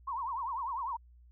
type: tone with vibrato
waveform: sine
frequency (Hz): 1006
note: B5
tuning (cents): +32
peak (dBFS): -33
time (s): 0.07-0.97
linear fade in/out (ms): 10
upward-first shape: triangle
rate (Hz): 10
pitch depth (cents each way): 230
effects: added 60 Hz sine -55 dBFS peak until 1.31 s